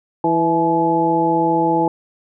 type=harmonic tone with a mistuned harmonic; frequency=165 Hz; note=E3; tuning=2 cents sharp; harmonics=1 / 2 / 3 / 4 / 5; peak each=-25 / -18 / -22 / -25 / -17 dBFS; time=0.24-1.88 s; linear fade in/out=2 ms; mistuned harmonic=5; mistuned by=+56 cents; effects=none